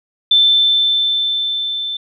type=tone with level ramp; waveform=sine; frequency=3540 Hz; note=A7; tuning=10 cents sharp; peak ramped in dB=-7 to -20 dBFS; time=0.31-1.97 s; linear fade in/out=5 ms; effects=none